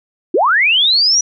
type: linear sweep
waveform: sine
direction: up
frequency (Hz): 290 to 5920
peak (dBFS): -9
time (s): 0.34-1.21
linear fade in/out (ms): 5
effects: none